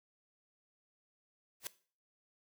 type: noise with exponential growth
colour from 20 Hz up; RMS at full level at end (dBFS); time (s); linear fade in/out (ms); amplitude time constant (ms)
white; -36; 1.6-1.67; 1; 15
effects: noise-tail reverb RT60 0.4 s tail -17 dB re dry